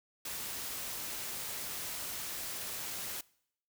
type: noise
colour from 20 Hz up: white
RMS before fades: -40 dBFS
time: 0.25-3.21 s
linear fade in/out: 5 ms
effects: noise-tail reverb RT60 0.7 s tail -23 dB re dry